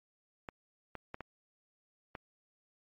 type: clicks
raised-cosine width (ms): 0.5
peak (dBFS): -26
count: 5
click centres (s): 0.488 / 0.953 / 1.144 / 1.207 / 2.152
effects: MP3 32 kbps